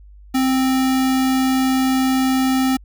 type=tone with sample-and-hold; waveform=sine; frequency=261.6 Hz; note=C4; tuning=in tune; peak=-14 dBFS; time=0.34-2.77 s; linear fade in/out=10 ms; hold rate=1050 Hz; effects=added 50 Hz sine -40 dBFS peak until 2.84 s